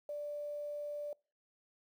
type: tone with quantisation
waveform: sine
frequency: 587.3 Hz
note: D5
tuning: in tune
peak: -38 dBFS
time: 0.09-1.13 s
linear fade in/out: 2 ms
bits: 11
effects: noise-tail reverb RT60 0.4 s tail -26 dB re dry